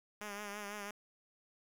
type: tone with vibrato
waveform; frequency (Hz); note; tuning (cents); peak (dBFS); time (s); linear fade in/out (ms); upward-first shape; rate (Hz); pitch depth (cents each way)
5% pulse; 205.5; G#3; -18; -31; 0.21-0.91; 2; triangle; 6; 53
effects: 10-bit